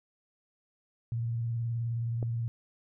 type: tone with vibrato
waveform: sine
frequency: 116.54 Hz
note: A#2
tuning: in tune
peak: -29 dBFS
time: 1.12-2.48 s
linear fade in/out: 0 ms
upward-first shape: square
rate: 19 Hz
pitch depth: 32 cents each way
type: click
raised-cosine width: 2 ms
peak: -24 dBFS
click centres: 2.228 s
effects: none